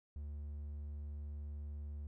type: tone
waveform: triangle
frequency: 73.3 Hz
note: D2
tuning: 3 cents flat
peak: -40 dBFS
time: 0.16-2.07 s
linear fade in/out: 0 ms
effects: none